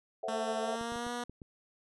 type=chord; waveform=sine; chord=F# half-diminished seventh; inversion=first; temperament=equal with one note detuned; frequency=440 / 523.3 / 659.3 / 743.8 Hz; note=A4 / C5 / E5 / F#5; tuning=0 / 0 / 0 / +9 cents; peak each=-42 / -42 / -36 / -40 dBFS; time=0.23-0.76 s; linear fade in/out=5 ms
type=tone with pitch glide; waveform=10% pulse; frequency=224.1 to 241.6 Hz; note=A3 to B3; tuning=+32 to -38 cents; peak=-27 dBFS; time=0.28-1.24 s; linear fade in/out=5 ms; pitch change=+130 cents; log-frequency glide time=0.59-1.11 s
type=clicks; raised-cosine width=3 ms; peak=-34 dBFS; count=6; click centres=0.812 / 0.921 / 0.96 / 1.066 / 1.296 / 1.418 s
effects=resampled to 24000 Hz